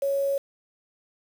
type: tone with quantisation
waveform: sine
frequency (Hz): 554.4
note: C#5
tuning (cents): 0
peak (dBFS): -22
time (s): 0.02-0.38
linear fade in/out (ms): 5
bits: 7
effects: none